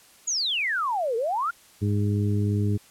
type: exponential two-way sweep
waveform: sine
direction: down then up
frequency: 7040 to 437.9 to 1456 Hz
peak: -23 dBFS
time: 0.27-1.51 s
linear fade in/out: 10 ms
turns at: 1.16 s
type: harmonic tone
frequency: 102.8 Hz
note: G#2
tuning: 17 cents flat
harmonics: 1 / 2 / 3 / 4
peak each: -22 / -28 / -32 / -34 dBFS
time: 1.81-2.78 s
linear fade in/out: 20 ms
effects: white hiss -54 dBFS RMS until 2.9 s + low-pass 12000 Hz 12 dB/octave